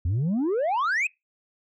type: exponential sweep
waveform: sine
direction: up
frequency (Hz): 79.8 to 2621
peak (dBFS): -19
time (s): 0.05-1.07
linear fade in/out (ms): 5
effects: noise-tail reverb RT60 0.2 s tail -26 dB re dry + tanh soft clip ceiling -21 dBFS